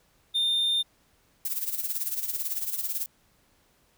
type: tone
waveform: triangle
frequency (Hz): 3619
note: A7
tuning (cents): +48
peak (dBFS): -21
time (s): 0.34-0.83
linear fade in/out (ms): 20
type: noise with tremolo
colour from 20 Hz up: violet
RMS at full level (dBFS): -28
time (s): 1.45-3.06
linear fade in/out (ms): 2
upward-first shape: sine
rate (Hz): 18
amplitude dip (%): 70
effects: pink hiss -65 dBFS RMS until 3.97 s